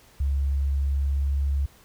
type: tone with pitch glide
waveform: sine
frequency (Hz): 69.3 to 69.74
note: C#2 to C#2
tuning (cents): 0 to +11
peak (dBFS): -21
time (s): 0.2-1.66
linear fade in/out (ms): 5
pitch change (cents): +11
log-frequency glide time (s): 0.88-1.43
effects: pink hiss -55 dBFS RMS until 1.84 s